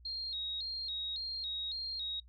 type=tone with vibrato; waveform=sine; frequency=3994 Hz; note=B7; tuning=19 cents sharp; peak=-36 dBFS; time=0.05-2.2 s; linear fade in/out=5 ms; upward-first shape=square; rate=1.8 Hz; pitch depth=92 cents each way; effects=noise-tail reverb RT60 0.1 s tail -22 dB re dry + added 60 Hz sine -55 dBFS peak until 2.28 s